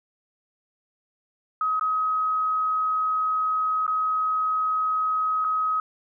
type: tone with dropouts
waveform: sine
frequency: 1268 Hz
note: D#6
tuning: 32 cents sharp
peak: -21 dBFS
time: 1.61-5.8 s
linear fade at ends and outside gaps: 2 ms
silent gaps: 1.796-1.81 / 3.866-3.878 / 5.444-5.447 s
effects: none